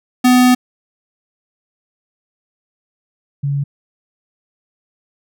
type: tone pair in turn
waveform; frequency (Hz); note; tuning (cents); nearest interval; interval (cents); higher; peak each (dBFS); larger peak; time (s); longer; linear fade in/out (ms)
square / sine; 250.3 / 141.13; B3 / C#3; +23 / +31; minor seventh; 992; first; -8 / -15; first; 0.24-0.55 / 3.43-3.64; first; 10
effects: none